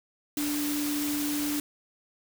sine tone in noise, 293.1 Hz, D4, 3 cents flat, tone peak -28 dBFS, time 0.37-1.6 s, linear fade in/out 2 ms, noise white, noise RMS -34 dBFS, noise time 0.37-1.6 s, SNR +3 dB, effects none

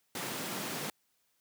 pink high-pass noise, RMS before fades -38 dBFS, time 0.15-0.9 s, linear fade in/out 2 ms, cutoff 150 Hz, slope 24 dB/octave, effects white hiss -75 dBFS RMS until 1.4 s + high-pass 60 Hz 12 dB/octave

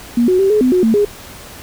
sine tone with pitch steps, 237.8 / 367.8 / 388.2 / 424 / 254 / 364.3 / 223.8 / 412.2 Hz, A#3 / F#4 / G4 / G#4 / B3 / F#4 / A3 / G#4, +35 / -10 / -17 / +36 / +49 / -27 / +30 / -13 cents, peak -9 dBFS, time 0.17-1.05 s, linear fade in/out 5 ms, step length 110 ms, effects pink hiss -35 dBFS RMS until 1.62 s

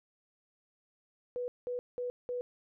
sine tone bursts, 491.9 Hz, B4, 7 cents flat, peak -33 dBFS, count 4, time 1.36-2.41 s, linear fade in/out 0 ms, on 120 ms, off 190 ms, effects none

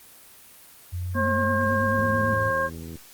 sine linear sweep, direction up, 88.3 to 106.4 Hz, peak -27 dBFS, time 0.92-2.51 s, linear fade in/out 20 ms
harmonic tone, 536 Hz, C5, 42 cents sharp, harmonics 1 / 2 / 3, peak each -26 / -26 / -26 dBFS, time 1.14-2.7 s, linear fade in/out 50 ms
sine tone with vibrato, 226.5 Hz, A#3, 50 cents flat, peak -27 dBFS, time 1.15-2.34 s, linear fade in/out 0 ms, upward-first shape triangle, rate 9.1 Hz, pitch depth 140 cents each way
click train, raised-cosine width 3 ms, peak -26 dBFS, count 81, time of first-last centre 1.98-2.956 s, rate 82 Hz
effects white hiss -49 dBFS RMS until 3.13 s + Opus 24 kbps

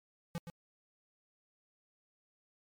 square tone with echo, 170 Hz, F3, 46 cents flat, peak -36 dBFS, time 0.35-0.38 s, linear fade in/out 0 ms, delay 120 ms, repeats 1, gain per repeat -8 dB, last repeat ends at 0.5 s, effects MP3 96 kbps

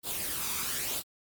white noise with flanger, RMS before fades -33 dBFS, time 0.03-1.03 s, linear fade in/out 50 ms, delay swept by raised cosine 0.24 to 0.86 ms, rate 1 Hz, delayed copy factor +0.5, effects Opus 24 kbps

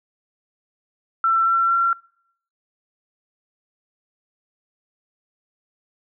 sine tone with pitch steps, 1342 / 1353.7 / 1365.5 Hz, E6 / E6 / F6, +31 / +46 / -39 cents, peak -15 dBFS, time 1.24-1.93 s, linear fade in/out 2 ms, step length 230 ms, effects noise-tail reverb RT60 0.7 s tail -26 dB re dry

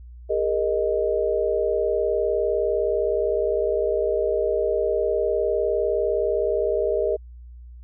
sine chord, Ab suspended second, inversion none, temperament equal with one note detuned, 406.5 / 466.2 / 622.3 Hz, Ab4 / Bb4 / Eb5, -37 / 0 / 0 cents, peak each -24 dBFS, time 0.29-7.17 s, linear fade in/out 20 ms, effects added 60 Hz sine -39 dBFS peak until 7.83 s

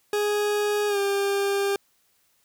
40% pulse tone with pitch glide, 415.3 to 398.8 Hz, G#4 to G4, 0 to +30 cents, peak -21 dBFS, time 0.13-1.76 s, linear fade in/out 2 ms, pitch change -70 cents, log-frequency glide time 0.88-0.98 s, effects white hiss -66 dBFS RMS until 2.44 s

